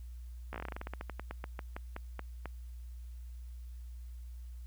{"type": "slowing click train", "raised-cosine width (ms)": 0.5, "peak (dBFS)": -25, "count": 23, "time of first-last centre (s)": [0.53, 2.457], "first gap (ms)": 14, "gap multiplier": 1.15, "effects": ["added 60 Hz sine -43 dBFS peak until 4.66 s", "white hiss -69 dBFS RMS until 4.66 s"]}